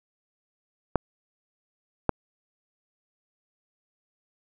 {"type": "clicks", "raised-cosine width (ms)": 1, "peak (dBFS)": -6, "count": 2, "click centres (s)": [0.957, 2.093], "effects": []}